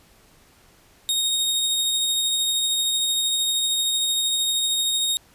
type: tone with tremolo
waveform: sawtooth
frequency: 3729 Hz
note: A#7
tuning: in tune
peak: -16 dBFS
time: 1.09-5.17 s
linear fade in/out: 0 ms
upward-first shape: triangle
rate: 13 Hz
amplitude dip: 25%
effects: pink hiss -55 dBFS RMS until 5.34 s + resampled to 32000 Hz